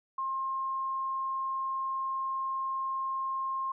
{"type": "tone", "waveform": "sine", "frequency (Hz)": 1065, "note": "C6", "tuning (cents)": 30, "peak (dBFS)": -30, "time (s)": [0.18, 3.72], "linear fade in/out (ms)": 5, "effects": []}